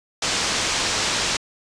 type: low-pass noise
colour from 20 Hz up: white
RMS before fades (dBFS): -23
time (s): 0.22-1.37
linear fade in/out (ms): 5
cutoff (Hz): 6800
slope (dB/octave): 24
effects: resampled to 22050 Hz